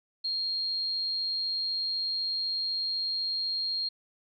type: tone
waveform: sine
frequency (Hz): 4232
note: C8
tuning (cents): +19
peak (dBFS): -28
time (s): 0.24-3.89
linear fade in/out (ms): 10
effects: none